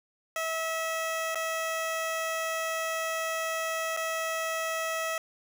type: tone with dropouts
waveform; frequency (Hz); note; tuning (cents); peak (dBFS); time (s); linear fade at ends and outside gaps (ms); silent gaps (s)
15% pulse; 648; E5; -30; -23; 0.36-5.18; 2; 1.347-1.355 / 3.966-3.972
effects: none